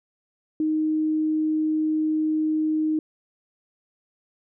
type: tone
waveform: sine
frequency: 311.1 Hz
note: D#4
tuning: in tune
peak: -20 dBFS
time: 0.6-2.99 s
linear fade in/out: 2 ms
effects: none